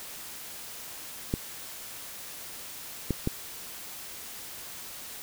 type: clicks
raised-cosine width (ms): 3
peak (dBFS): -13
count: 3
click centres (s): 1.339 / 3.107 / 3.274
effects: white hiss -42 dBFS RMS until 5.22 s